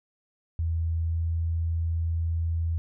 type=tone with pitch glide; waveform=sine; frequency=82.3 to 82.78 Hz; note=E2 to E2; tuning=-2 to +8 cents; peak=-24 dBFS; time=0.59-2.78 s; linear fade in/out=0 ms; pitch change=+10 cents; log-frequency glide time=1.08-1.15 s; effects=none